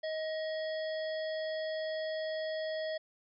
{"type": "harmonic tone with a mistuned harmonic", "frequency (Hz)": 630, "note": "D#5", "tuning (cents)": 21, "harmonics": [1, 3, 5, 7, 8], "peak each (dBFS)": [-34, -44, -48, -51, -52], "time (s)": [0.03, 2.98], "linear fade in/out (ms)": 10, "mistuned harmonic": 5, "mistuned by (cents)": 95, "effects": []}